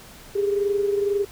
sine tone pair together, 401.8 / 423.9 Hz, G4 / G#4, +43 / +35 cents, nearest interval minor second, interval 92 cents, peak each -20 / -28 dBFS, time 0.35-1.25 s, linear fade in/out 10 ms, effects pink hiss -45 dBFS RMS until 1.31 s

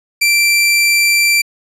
sawtooth tone, 2349 Hz, D7, in tune, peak -6 dBFS, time 0.21-1.42 s, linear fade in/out 10 ms, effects resampled to 32000 Hz

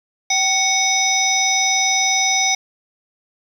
harmonic tone with a mistuned harmonic, 740 Hz, F#5, in tune, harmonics 1 / 3 / 5 / 7 / 8, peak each -22 / -20 / -23 / -23 / -19 dBFS, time 0.3-2.55 s, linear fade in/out 5 ms, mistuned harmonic 1, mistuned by +63 cents, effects 7-bit

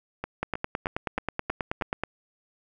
two click trains, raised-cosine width 0.5 ms, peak -16 / -12 dBFS, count 6 / 16, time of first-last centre 0.24-1.812 / 0.43-2.036 s, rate 3.18 / 9.34 Hz, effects none

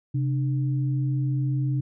sine tone pair together, 133 / 299.7 Hz, C3 / D4, +29 / +35 cents, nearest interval octave + major second, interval 1406 cents, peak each -22 / -33 dBFS, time 0.14-1.81 s, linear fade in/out 10 ms, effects none

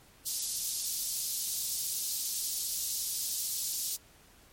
pink high-pass noise, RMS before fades -34 dBFS, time 0.25-3.97 s, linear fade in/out 20 ms, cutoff 4600 Hz, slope 24 dB/octave, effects pink hiss -59 dBFS RMS until 4.52 s + MP3 64 kbps

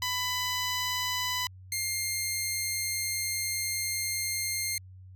10% pulse tone pair in turn, 998 / 2115 Hz, B5 / C7, +18 / +18 cents, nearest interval octave + minor second, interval 1300 cents, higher second, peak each -20 dBFS, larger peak neither, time 0.02-1.47 / 1.72-4.78 s, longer second, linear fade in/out 2 ms, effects added 93 Hz sine -46 dBFS peak until 5.15 s

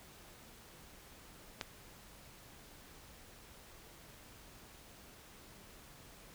click, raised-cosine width 0.2 ms, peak -20 dBFS, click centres 1.612 s, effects pink hiss -57 dBFS RMS until 6.34 s

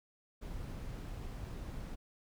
brown noise, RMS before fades -43 dBFS, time 0.41-1.96 s, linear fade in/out 20 ms, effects none

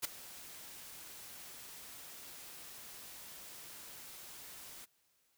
white noise with ADSR envelope, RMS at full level -33 dBFS, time 0.02-4.86 s, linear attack 27 ms, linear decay 9 ms, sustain -18 dB, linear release 22 ms, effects white hiss -75 dBFS RMS until 5.37 s

